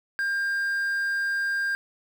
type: tone with quantisation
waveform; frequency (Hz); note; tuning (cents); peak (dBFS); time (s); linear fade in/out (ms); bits
triangle; 1600; G6; +35; -22; 0.19-1.75; 0; 8
effects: none